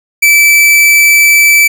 45% pulse tone, 2316 Hz, D7, 25 cents flat, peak -3 dBFS, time 0.22-1.68 s, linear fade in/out 10 ms, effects none

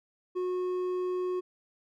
sine tone with hard clipping, 364.5 Hz, F#4, 26 cents flat, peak -30 dBFS, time 0.35-1.41 s, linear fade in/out 20 ms, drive 5 dB, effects none

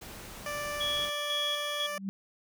pink noise, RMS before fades -45 dBFS, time 0.01-1.1 s, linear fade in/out 10 ms
15% pulse tone, 587.3 Hz, D5, in tune, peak -27 dBFS, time 0.46-1.98 s, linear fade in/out 2 ms
sine tone with tremolo, 3347 Hz, G#7, 13 cents sharp, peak -29 dBFS, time 0.8-1.87 s, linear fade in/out 10 ms, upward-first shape square, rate 2 Hz, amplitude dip 50%
sine tone with exponential growth, 194.7 Hz, G3, 12 cents flat, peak -28 dBFS, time 1.85-2.09 s, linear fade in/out 0 ms, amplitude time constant 52 ms
effects none

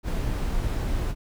brown noise, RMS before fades -26 dBFS, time 0.03-1.15 s, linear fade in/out 50 ms, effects none

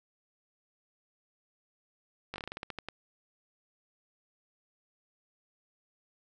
slowing click train, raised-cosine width 0.3 ms, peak -22 dBFS, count 12, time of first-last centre 2.34-2.886 s, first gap 19 ms, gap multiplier 1.18, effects none

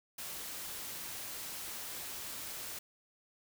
white noise, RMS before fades -43 dBFS, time 0.18-2.79 s, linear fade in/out 5 ms, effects none

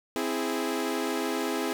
sawtooth chord, C augmented, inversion none, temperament equal, 261.6 / 329.6 / 415.3 Hz, C4 / E4 / G#4, 0 / 0 / 0 cents, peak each -28 dBFS, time 0.16-1.73 s, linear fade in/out 0 ms, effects none

